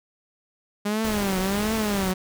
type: tone with vibrato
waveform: sawtooth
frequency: 203.3 Hz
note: G#3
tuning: 37 cents flat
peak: -19 dBFS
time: 0.85-2.14 s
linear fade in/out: 10 ms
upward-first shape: triangle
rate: 1.4 Hz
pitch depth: 170 cents each way
type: noise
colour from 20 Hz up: pink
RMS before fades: -32 dBFS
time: 1.04-2.12 s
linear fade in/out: 5 ms
effects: none